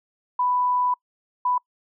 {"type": "tone bursts at uneven times", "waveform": "sine", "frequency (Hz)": 992, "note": "B5", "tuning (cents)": 7, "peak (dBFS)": -19, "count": 2, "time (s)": [[0.39, 0.94], [1.45, 1.58]], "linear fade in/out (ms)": 5, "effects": ["noise-tail reverb RT60 0.1 s tail -25 dB re dry"]}